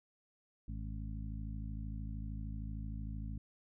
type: harmonic tone with a mistuned harmonic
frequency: 53.1 Hz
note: G#1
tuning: 39 cents sharp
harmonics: 1 / 2 / 3 / 4 / 5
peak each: -41 / -45 / -50 / -49 / -54 dBFS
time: 0.68-3.38 s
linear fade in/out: 5 ms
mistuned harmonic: 5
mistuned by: +59 cents
effects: none